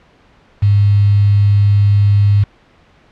sine tone with quantisation, 101.8 Hz, G#2, 34 cents flat, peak -7 dBFS, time 0.62-2.44 s, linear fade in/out 10 ms, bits 5, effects pink hiss -49 dBFS RMS until 3.11 s + low-pass 3000 Hz 12 dB/octave

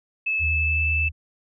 sine tone with pitch glide, 2608 to 2634 Hz, E7 to E7, -19 to -2 cents, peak -21 dBFS, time 0.26-1.09 s, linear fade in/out 10 ms, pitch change +17 cents, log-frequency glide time 0.38-0.87 s
sine tone with vibrato, 77.6 Hz, D#2, 4 cents flat, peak -23 dBFS, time 0.39-1.12 s, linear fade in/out 50 ms, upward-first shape sine, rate 10 Hz, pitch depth 26 cents each way
effects none

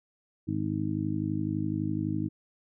harmonic tone, 51.91 Hz, G#1, in tune, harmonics 2 / 3 / 4 / 5 / 6, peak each -34 / -34 / -36 / -35 / -32 dBFS, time 0.47-2.29 s, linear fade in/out 20 ms, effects none

